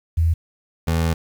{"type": "tone pair in turn", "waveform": ["sine", "25% pulse"], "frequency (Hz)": [82.41, 82.1], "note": ["E2", "E2"], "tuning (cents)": [0, -6], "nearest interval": "unison", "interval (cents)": 6, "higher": "first", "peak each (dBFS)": -14, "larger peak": "neither", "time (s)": [[0.17, 0.34], [0.87, 1.14]], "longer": "second", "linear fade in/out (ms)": 10, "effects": ["8-bit"]}